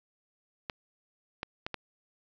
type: clicks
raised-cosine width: 0.3 ms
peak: -18 dBFS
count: 4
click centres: 0.698 / 1.431 / 1.665 / 1.743 s
effects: resampled to 16000 Hz + 10-bit